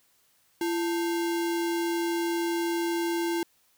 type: tone with sample-and-hold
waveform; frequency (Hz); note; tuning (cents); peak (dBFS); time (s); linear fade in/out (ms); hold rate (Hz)
sine; 338.7; E4; +47; -25; 0.61-3.43; 2; 1225
effects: white hiss -66 dBFS RMS until 3.77 s